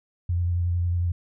sine tone with vibrato, 87.31 Hz, F2, in tune, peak -21 dBFS, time 0.29-1.12 s, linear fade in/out 5 ms, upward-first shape triangle, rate 11 Hz, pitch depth 29 cents each way, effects none

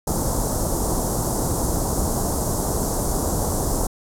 pink band-stop noise, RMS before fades -22 dBFS, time 0.07-3.87 s, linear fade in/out 5 ms, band 990 to 6400 Hz, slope 24 dB/octave, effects low-pass 12000 Hz 12 dB/octave

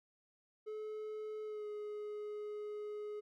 triangle tone with pitch glide, 429.6 to 419.5 Hz, A4 to G#4, -41 to +17 cents, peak -39 dBFS, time 0.66-3.21 s, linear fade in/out 20 ms, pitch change -42 cents, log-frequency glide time 1.44-1.67 s, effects none

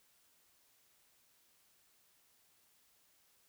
silence, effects white hiss -71 dBFS RMS until 3.48 s

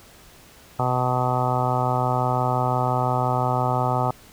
harmonic tone, 125.8 Hz, B2, 32 cents sharp, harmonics 1 / 2 / 3 / 4 / 5 / 6 / 7 / 8 / 9 / 10, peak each -24 / -32 / -33 / -32 / -29 / -26 / -27 / -34 / -32 / -30 dBFS, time 0.79-4.11 s, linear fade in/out 5 ms, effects pink hiss -49 dBFS RMS until 4.32 s

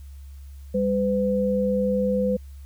sine tone pair together, 199.14 / 505 Hz, G3 / B4, +28 / +39 cents, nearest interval octave + major third, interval 1611 cents, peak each -23 / -22 dBFS, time 0.74-2.37 s, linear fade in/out 10 ms, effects added 69 Hz sine -38 dBFS peak until 2.65 s + white hiss -60 dBFS RMS until 2.65 s

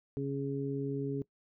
harmonic tone, 138.59 Hz, C#3, in tune, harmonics 1 / 2 / 3, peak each -36 / -36 / -37 dBFS, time 0.17-1.22 s, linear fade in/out 0 ms, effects noise-tail reverb RT60 0.1 s tail -21 dB re dry

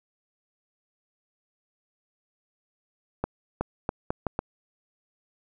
accelerating click train, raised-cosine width 1 ms, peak -12 dBFS, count 6, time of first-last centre 3.24-4.391 s, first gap 370 ms, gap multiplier 0.76, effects none

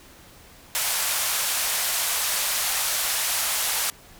white band-pass noise, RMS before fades -25 dBFS, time 0.75-3.9 s, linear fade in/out 0 ms, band 590 to 14000 Hz, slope 24 dB/octave, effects pink hiss -49 dBFS RMS until 4.19 s

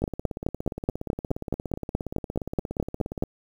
two click trains, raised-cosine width 2 ms, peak -18 / -10 dBFS, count 56 / 16, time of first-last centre 0.02-3.236 / 0.04-3.225 s, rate 17.1 / 4.71 Hz, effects 8-bit

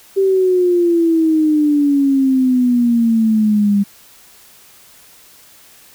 sine exponential sweep, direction down, 392 to 199.1 Hz, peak -10 dBFS, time 0.16-3.84 s, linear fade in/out 20 ms, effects white hiss -45 dBFS RMS until 5.94 s

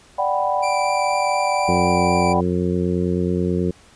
sine chord, G major seventh, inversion second, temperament equal, 587.3 / 740 / 784 / 987.8 Hz, D5 / F#5 / G5 / B5, 0 / 0 / 0 / 0 cents, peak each -23 dBFS, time 0.18-2.41 s, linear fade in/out 10 ms
sawtooth tone with vibrato, 2349 Hz, D7, in tune, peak -23 dBFS, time 0.62-2.34 s, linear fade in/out 20 ms, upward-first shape triangle, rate 4.1 Hz, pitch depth 10 cents each way
harmonic tone, 89.3 Hz, F2, 39 cents sharp, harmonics 1 / 2 / 3 / 4 / 5 / 6, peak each -26 / -21 / -27 / -24 / -26 / -35 dBFS, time 1.68-3.71 s, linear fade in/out 5 ms
effects pink hiss -50 dBFS RMS until 3.95 s + resampled to 22050 Hz

